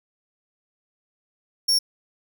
40% pulse tone, 5500 Hz, F8, 27 cents flat, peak -16 dBFS, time 1.68-1.79 s, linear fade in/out 10 ms, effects none

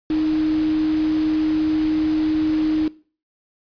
sine tone in noise, 311.1 Hz, D#4, in tune, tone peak -17 dBFS, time 0.1-2.88 s, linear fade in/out 2 ms, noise pink, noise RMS -35 dBFS, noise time 0.1-2.88 s, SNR +15 dB, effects noise-tail reverb RT60 0.4 s tail -20 dB re dry + resampled to 11025 Hz

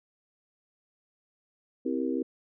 sine chord, C dominant seventh, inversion none, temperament just, 261.6 / 327 / 392.4 / 470.9 Hz, C4 / E4 / G4 / Bb4, 0 / -14 / +2 / +18 cents, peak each -30 / -32 / -35 / -35 dBFS, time 1.85-2.23 s, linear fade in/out 10 ms, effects none

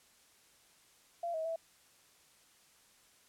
sine tone with pitch steps, 685 / 639 / 657 Hz, F5 / D#5 / E5, -34 / +46 / -6 cents, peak -34 dBFS, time 1.23-1.56 s, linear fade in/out 5 ms, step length 110 ms, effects white hiss -65 dBFS RMS until 3.28 s + low-pass 11000 Hz 12 dB/octave

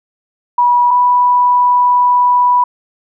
sine tone pair in turn, 972 / 983.9 Hz, B5 / B5, -28 / -7 cents, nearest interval unison, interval 21 cents, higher second, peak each -7 dBFS, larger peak neither, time 0.58-0.91 / 0.91-2.64 s, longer second, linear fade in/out 5 ms, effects none

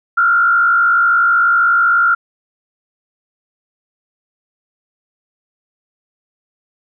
sine tone with frequency modulation, 1391 Hz, F6, 7 cents flat, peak -9 dBFS, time 0.17-2.15 s, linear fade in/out 10 ms, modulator 56.1 Hz, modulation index 0.84, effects none

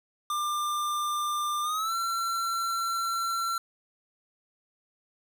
square tone with pitch glide, 1194 to 1355.8 Hz, D6 to E6, +28 to +48 cents, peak -28 dBFS, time 0.3-3.58 s, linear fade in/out 2 ms, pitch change +220 cents, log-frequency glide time 1.62-1.94 s, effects 9-bit

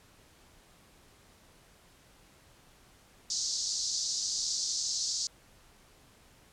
pink band-pass noise, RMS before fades -33 dBFS, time 3.3-5.27 s, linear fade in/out 2 ms, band 4400 to 7000 Hz, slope 48 dB/octave, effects pink hiss -60 dBFS RMS until 6.52 s + low-pass 12000 Hz 12 dB/octave

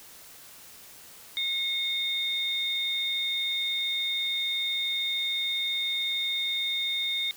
sine tone pair together, 2165 / 3653 Hz, C#7 / A#7, -41 / -36 cents, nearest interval major sixth, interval 905 cents, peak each -33 / -27 dBFS, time 1.37-7.31 s, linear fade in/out 0 ms, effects white hiss -49 dBFS RMS until 7.36 s

